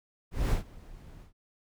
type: noise with ADSR envelope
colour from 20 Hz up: brown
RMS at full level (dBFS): -24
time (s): 0.31-1.33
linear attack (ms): 200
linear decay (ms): 120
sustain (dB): -24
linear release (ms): 110
effects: none